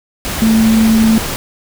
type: tone in noise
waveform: sine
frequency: 222.2 Hz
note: A3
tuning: 17 cents sharp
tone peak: -7 dBFS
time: 0.42-1.18 s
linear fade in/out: 0 ms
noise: pink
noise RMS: -20 dBFS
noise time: 0.25-1.36 s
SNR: +10 dB
effects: none